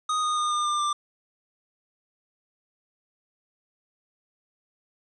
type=tone with pitch steps; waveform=square; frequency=1244.5 / 1232.3 / 1220.3 / 1208.4 / 1196.6 / 1184.9 Hz; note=D#6 / D#6 / D#6 / D6 / D6 / D6; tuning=0 / -17 / -34 / +49 / +32 / +15 cents; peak=-24 dBFS; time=0.09-0.93 s; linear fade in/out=5 ms; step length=140 ms; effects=resampled to 22050 Hz + 9-bit